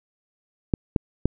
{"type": "clicks", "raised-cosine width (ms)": 3, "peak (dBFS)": -6, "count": 3, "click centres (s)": [0.738, 0.962, 1.256], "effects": []}